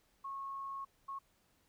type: tone bursts at uneven times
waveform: sine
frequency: 1094 Hz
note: C#6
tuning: 23 cents flat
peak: -40 dBFS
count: 2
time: 0.24-0.85 / 1.08-1.19 s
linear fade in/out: 10 ms
effects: pink hiss -73 dBFS RMS until 1.68 s